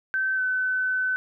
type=tone with pitch glide; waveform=sine; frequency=1543 to 1513.9 Hz; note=G6 to F#6; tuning=-28 to +39 cents; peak=-22 dBFS; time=0.14-1.16 s; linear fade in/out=0 ms; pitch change=-33 cents; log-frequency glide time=0.35-0.41 s; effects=none